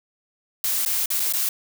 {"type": "noise with dropouts", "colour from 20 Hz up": "blue", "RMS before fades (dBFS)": -23, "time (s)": [0.64, 1.49], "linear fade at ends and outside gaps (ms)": 2, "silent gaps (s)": [[0.851, 0.86], [1.059, 1.103], [1.197, 1.201], [1.325, 1.336]], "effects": []}